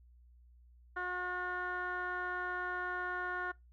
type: tone with low-pass filter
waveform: 15% pulse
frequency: 360.8 Hz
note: F#4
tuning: 44 cents flat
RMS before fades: -38 dBFS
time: 0.96-3.52 s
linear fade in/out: 10 ms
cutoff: 1600 Hz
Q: 6.5
effects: noise-tail reverb RT60 0.2 s tail -24 dB re dry + added 60 Hz sine -58 dBFS peak until 3.72 s